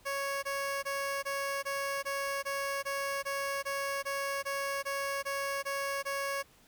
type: tone bursts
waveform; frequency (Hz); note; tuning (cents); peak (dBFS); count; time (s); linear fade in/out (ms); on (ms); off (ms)
15% pulse; 554.4; C#5; 0; -26; 16; 0.05-6.43; 20; 380; 20
effects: pink hiss -62 dBFS RMS until 6.67 s